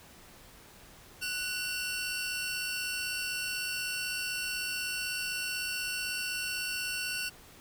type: tone cluster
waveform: sawtooth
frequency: 1481 / 2724 / 4499 Hz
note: F#6 / F7 / C#8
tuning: +1 / -44 / +25 cents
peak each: -34 / -32 / -37 dBFS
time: 1.21-7.3 s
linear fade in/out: 20 ms
effects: pink hiss -54 dBFS RMS until 7.6 s